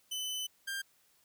sawtooth tone pair in turn, 3020 / 1592.9 Hz, F#7 / G6, +35 / +27 cents, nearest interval major seventh, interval 1108 cents, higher first, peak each -32 / -32 dBFS, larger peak neither, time 0.11-0.47 / 0.67-0.82 s, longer first, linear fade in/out 10 ms, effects white hiss -69 dBFS RMS until 1.24 s

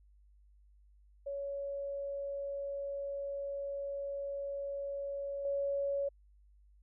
sine tone with level steps, 560 Hz, C#5, 18 cents sharp, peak -36 / -31 dBFS, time 1.26-6.09 s, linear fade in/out 10 ms, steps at 5.45 s, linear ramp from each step 2 ms, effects added 50 Hz sine -60 dBFS peak until 6.82 s

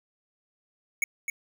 square tone with echo, 2221 Hz, C#7, 3 cents sharp, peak -23 dBFS, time 1.02-1.04 s, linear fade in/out 2 ms, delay 260 ms, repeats 1, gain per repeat -6 dB, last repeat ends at 1.3 s, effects none

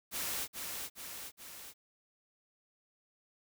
white noise with echo, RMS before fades -37 dBFS, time 0.11-0.48 s, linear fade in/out 50 ms, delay 420 ms, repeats 3, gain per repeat -4 dB, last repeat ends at 1.74 s, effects none

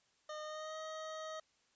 25% pulse tone with pitch glide, 611 to 629.6 Hz, D#5 to D#5, -32 to +20 cents, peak -39 dBFS, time 0.29-1.4 s, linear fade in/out 5 ms, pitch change +52 cents, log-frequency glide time 0.42-0.77 s, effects white hiss -74 dBFS RMS until 1.75 s + resampled to 16000 Hz

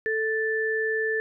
sine tone pair together, 440 / 1760 Hz, A4 / A6, 0 / 0 cents, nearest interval 2 octaves, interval 2400 cents, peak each -26 dBFS, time 0.06-1.2 s, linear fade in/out 0 ms, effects none

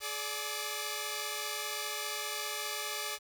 5% pulse tone cluster, 423.7 / 583 / 1181 Hz, G#4 / D5 / D6, +35 / -13 / +9 cents, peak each -28 dBFS, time 0-3.19 s, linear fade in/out 50 ms, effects 10-bit

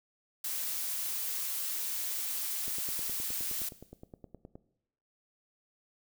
blue noise, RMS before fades -35 dBFS, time 0.44-3.69 s, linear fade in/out 5 ms
click train, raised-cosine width 2 ms, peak -33 dBFS, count 19, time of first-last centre 2.68-4.555 s, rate 9.6 Hz
effects noise-tail reverb RT60 0.8 s tail -17 dB re dry

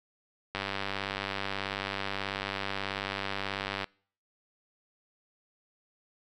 click train, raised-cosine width 0.3 ms, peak -16 dBFS, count 325, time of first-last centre 0.55-3.843 s, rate 98.4 Hz, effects noise-tail reverb RT60 0.5 s tail -26 dB re dry

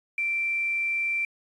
sine tone with quantisation, 2349 Hz, D7, in tune, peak -24 dBFS, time 0.18-1.25 s, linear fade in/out 2 ms, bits 8, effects resampled to 22050 Hz

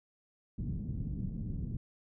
white low-pass noise, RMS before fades -37 dBFS, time 0.58-1.77 s, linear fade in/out 5 ms, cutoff 200 Hz, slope 24 dB/octave, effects none

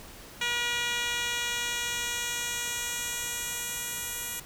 10% pulse tone with band-pass filter sweep, 480 Hz, B4, 49 cents flat, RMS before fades -32 dBFS, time 0.41-4.4 s, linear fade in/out 5 ms, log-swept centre 3500 to 11000 Hz, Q 0.92, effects pink hiss -47 dBFS RMS until 4.45 s

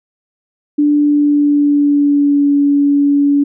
sine tone with pitch glide, 293.7 to 285 Hz, D4 to C#4, 0 to +48 cents, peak -8 dBFS, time 0.78-3.44 s, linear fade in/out 10 ms, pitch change -52 cents, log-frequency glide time 0.94-2.53 s, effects none

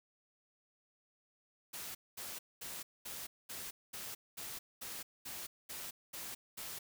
white noise bursts, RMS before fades -45 dBFS, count 12, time 1.73-6.79 s, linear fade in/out 10 ms, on 220 ms, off 220 ms, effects none

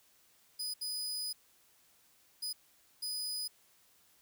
sawtooth tone bursts at uneven times, 4978 Hz, D#8, in tune, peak -33 dBFS, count 4, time 0.59-0.74 / 0.81-1.33 / 2.42-2.53 / 3.02-3.48 s, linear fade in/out 10 ms, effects white hiss -67 dBFS RMS until 4.21 s

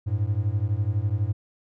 triangle beating tone pair, 97.2 / 109.2 Hz, G2 / A2, -14 / -13 cents, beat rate 12 Hz, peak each -23 dBFS, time 0.06-1.33 s, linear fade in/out 20 ms, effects none

